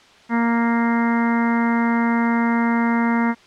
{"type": "harmonic tone", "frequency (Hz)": 233.1, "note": "A#3", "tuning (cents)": 0, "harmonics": [1, 2, 3, 4, 5, 6, 7, 8, 9], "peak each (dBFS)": [-17, -31, -31, -25, -32, -30, -34, -31, -31], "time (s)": [0.29, 3.35], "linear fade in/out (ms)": 50, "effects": ["white hiss -49 dBFS RMS until 3.46 s", "low-pass 4000 Hz 12 dB/octave"]}